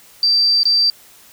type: tone with dropouts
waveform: sine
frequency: 4679 Hz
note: D8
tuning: 7 cents flat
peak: -11 dBFS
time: 0.23-0.9 s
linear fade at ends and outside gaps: 1 ms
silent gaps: 0.632-0.654 s
effects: white hiss -46 dBFS RMS until 1.32 s